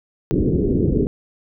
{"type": "low-pass noise", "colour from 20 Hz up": "white", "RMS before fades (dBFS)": -18, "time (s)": [0.31, 1.07], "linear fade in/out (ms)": 0, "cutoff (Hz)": 420, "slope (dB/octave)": 48, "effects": []}